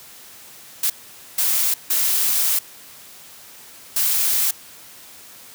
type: noise bursts at uneven times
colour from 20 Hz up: blue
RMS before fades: -19 dBFS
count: 4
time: 0.83-0.9 / 1.38-1.74 / 1.9-2.59 / 3.96-4.51 s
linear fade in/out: 5 ms
effects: white hiss -43 dBFS RMS until 5.54 s + high-pass 60 Hz 12 dB/octave